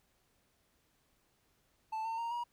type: tone with pitch steps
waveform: triangle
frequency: 880 / 904.2 / 929.1 / 954.7 Hz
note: A5 / A5 / A#5 / A#5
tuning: 0 / +47 / -6 / +41 cents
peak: -33 dBFS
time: 1.92-2.44 s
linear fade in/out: 10 ms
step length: 130 ms
effects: pink hiss -74 dBFS RMS until 2.52 s